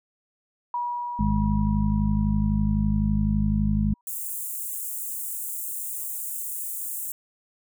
sine tone with exponential decay, 965 Hz, B5, 40 cents flat, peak -24 dBFS, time 0.74-4.01 s, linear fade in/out 2 ms, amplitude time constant 710 ms
harmonic tone, 51.9 Hz, G#1, in tune, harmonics 1 / 2 / 3 / 4, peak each -25 / -28 / -28 / -23 dBFS, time 1.19-3.94 s, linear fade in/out 5 ms
white high-pass noise, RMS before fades -32 dBFS, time 4.07-7.12 s, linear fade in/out 2 ms, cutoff 7400 Hz, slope 48 dB/octave
effects none

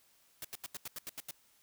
white noise bursts, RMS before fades -42 dBFS, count 9, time 0.42-1.31 s, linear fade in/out 2 ms, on 26 ms, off 82 ms, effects white hiss -68 dBFS RMS until 1.62 s

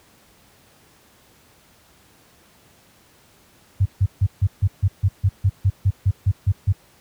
sine tone bursts, 96.5 Hz, G2, 27 cents flat, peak -12 dBFS, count 15, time 3.8-6.725 s, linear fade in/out 10 ms, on 55 ms, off 150 ms, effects pink hiss -54 dBFS RMS until 7 s + high-pass 60 Hz 12 dB/octave

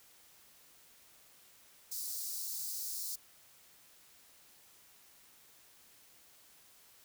white high-pass noise, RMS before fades -40 dBFS, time 1.91-3.16 s, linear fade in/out 10 ms, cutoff 4300 Hz, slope 48 dB/octave, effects white hiss -62 dBFS RMS until 7.04 s

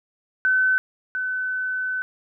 sine tone pair in turn, 1519 / 1512.2 Hz, F#6 / F#6, +45 / +37 cents, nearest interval unison, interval 8 cents, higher first, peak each -16 / -23 dBFS, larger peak first, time 0.45-0.78 / 1.15-2.02 s, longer second, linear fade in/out 0 ms, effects none

